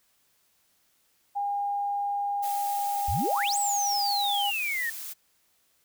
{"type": "tone", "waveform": "sine", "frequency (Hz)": 809, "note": "G#5", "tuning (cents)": -46, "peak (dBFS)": -26, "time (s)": [1.35, 4.51], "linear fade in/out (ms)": 20}
{"type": "noise", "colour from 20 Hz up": "blue", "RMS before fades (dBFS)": -38, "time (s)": [2.42, 5.14], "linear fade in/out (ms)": 20}
{"type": "exponential two-way sweep", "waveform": "sine", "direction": "up then down", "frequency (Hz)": [62, 8190, 1791], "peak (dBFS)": -27, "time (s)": [3.08, 4.9], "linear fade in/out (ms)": 5, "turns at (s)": 3.57}
{"effects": ["white hiss -68 dBFS RMS until 5.84 s"]}